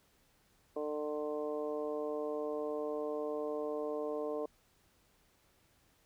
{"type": "harmonic tone", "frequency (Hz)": 150, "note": "D3", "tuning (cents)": 37, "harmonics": [2, 3, 4, 5, 6, 7], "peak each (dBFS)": [-43, -37, -40, -49, -55, -48], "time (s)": [0.76, 4.46], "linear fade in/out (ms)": 5, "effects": ["pink hiss -70 dBFS RMS until 6.05 s"]}